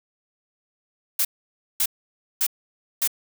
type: noise bursts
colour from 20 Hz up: blue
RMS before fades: -21 dBFS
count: 4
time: 1.19-3.076 s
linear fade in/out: 5 ms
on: 59 ms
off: 550 ms
effects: none